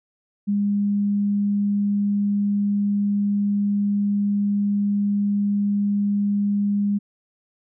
sine tone, 203.2 Hz, G#3, 38 cents flat, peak -18 dBFS, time 0.47-6.99 s, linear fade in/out 20 ms, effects none

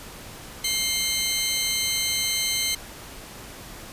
20% pulse tone cluster, 2119 / 3083 / 4023 Hz, C7 / G7 / B7, +21 / -29 / +31 cents, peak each -22 dBFS, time 0.64-2.75 s, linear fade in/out 5 ms, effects pink hiss -41 dBFS RMS until 3.92 s + resampled to 32000 Hz

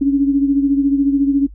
sine beating tone pair, 277.2 / 291.2 Hz, C#4 / D4, 0 / -15 cents, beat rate 14 Hz, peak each -12 / -19 dBFS, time 0.01-1.47 s, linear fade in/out 10 ms, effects noise-tail reverb RT60 0.1 s tail -21 dB re dry + added 50 Hz sine -34 dBFS peak until 1.54 s

